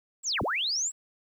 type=linear two-way sweep; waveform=sine; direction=down then up; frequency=7930 to 32.71 to 7930 Hz; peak=-26 dBFS; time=0.23-0.92 s; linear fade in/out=50 ms; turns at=0.42 s; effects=10-bit